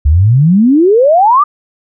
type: exponential sweep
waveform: sine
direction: up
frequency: 67.9 to 1234 Hz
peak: -4 dBFS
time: 0.05-1.44 s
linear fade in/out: 10 ms
effects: none